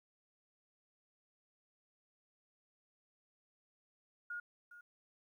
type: tone with echo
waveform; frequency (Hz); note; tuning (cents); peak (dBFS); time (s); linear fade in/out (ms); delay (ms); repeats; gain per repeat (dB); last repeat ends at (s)
sine; 1431; F6; +42; -40; 4.3-4.4; 5; 410; 1; -13; 4.81
effects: 13-bit